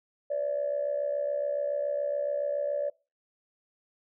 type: tone with amplitude modulation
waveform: sine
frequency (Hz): 578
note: D5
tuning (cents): -28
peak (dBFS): -23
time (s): 0.3-2.9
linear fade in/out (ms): 10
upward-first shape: sine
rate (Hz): 67.1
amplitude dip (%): 70
effects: noise-tail reverb RT60 0.3 s tail -23 dB re dry + tanh soft clip ceiling -20 dBFS